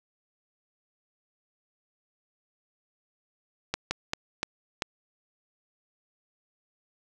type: slowing click train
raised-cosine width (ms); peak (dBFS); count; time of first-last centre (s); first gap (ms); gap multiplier
0.2; -10; 5; 3.74-4.822; 170; 1.32
effects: none

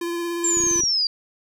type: tone with vibrato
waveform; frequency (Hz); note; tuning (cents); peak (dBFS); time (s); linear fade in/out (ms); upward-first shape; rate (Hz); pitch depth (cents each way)
square; 342.7; F4; -33; -25; 0.01-0.81; 5; sine; 17; 14
type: linear sweep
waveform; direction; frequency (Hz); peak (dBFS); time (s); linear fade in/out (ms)
sine; down; 7430 to 4699; -18; 0.44-1.07; 2
type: clicks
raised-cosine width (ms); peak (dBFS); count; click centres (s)
3; -23; 8; 0.571 / 0.604 / 0.637 / 0.668 / 0.712 / 0.759 / 0.794 / 0.836
effects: none

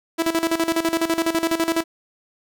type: tone with tremolo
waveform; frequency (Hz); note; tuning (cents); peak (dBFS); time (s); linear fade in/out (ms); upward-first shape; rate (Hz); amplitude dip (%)
sawtooth; 329.6; E4; 0; -13; 0.18-1.84; 20; square; 12; 75
effects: none

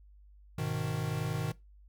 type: chord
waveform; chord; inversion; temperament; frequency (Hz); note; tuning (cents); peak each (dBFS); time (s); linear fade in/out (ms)
square; G# minor; none; equal with one note detuned; 103.83 / 125.77 / 155.56; G#2 / B2 / D#3; 0 / +32 / 0; -39 / -37 / -35; 0.58-1.52; 5
effects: noise-tail reverb RT60 0.2 s tail -19 dB re dry + added 50 Hz sine -54 dBFS peak until 1.88 s

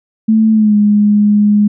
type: tone with pitch glide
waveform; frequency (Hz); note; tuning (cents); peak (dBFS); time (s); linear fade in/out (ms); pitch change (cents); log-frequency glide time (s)
sine; 220 to 207.7; A3 to G#3; 0 to 0; -6; 0.28-1.68; 10; -100; 0.52-0.76
effects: none

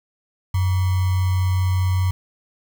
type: tone with sample-and-hold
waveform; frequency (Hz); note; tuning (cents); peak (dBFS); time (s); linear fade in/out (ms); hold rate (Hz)
sine; 92.5; F#2; 0; -16; 0.54-2.11; 5; 1050
effects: none

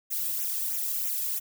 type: noise with flanger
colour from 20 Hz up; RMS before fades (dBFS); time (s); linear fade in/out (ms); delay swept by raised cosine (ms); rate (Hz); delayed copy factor
violet; -30; 0.1-1.4; 20; 0.21 to 1.41; 3.1; -0.85
effects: none

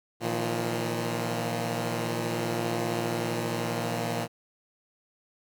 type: chord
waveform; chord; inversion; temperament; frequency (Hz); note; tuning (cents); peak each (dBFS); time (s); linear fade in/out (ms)
10% pulse; Bb suspended fourth; none; equal with one note detuned; 116.54 / 159.57 / 174.61; Bb2 / Eb3 / F3; 0 / +44 / 0; -22 / -26 / -26; 0.2-4.28; 50
effects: none

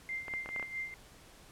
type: tone with tremolo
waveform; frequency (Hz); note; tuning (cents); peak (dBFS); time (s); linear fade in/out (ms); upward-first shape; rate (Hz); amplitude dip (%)
sine; 2093; C7; 0; -34; 0.09-0.94; 0; sine; 4.6; 70
type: clicks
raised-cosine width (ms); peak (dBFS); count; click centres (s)
0.5; -27; 7; 0.282 / 0.338 / 0.46 / 0.49 / 0.562 / 0.597 / 0.627
effects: pink hiss -57 dBFS RMS until 1.51 s + low-pass 12000 Hz 12 dB/octave

